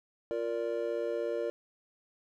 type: chord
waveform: triangle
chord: Bb major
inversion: second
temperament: just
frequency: 349.6 / 466.2 / 582.7 Hz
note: F4 / Bb4 / D5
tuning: +2 / 0 / -14 cents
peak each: -35 / -32 / -33 dBFS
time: 0.31-1.5 s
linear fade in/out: 0 ms
effects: none